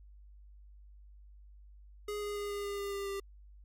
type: tone with pitch steps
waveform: square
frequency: 415.3 / 412.4 / 409.6 / 406.8 / 403.9 / 401.2 / 398.4 / 395.6 Hz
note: G#4 / G#4 / G#4 / G#4 / G#4 / G4 / G4 / G4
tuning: 0 / -12 / -24 / -36 / -48 / +40 / +28 / +16 cents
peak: -36 dBFS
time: 2.08-3.2 s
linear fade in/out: 5 ms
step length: 140 ms
effects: added 50 Hz sine -52 dBFS peak until 3.64 s + MP3 64 kbps